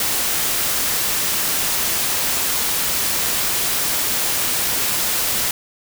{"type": "noise", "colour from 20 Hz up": "white", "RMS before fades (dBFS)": -20, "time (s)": [0, 5.51], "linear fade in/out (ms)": 2, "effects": []}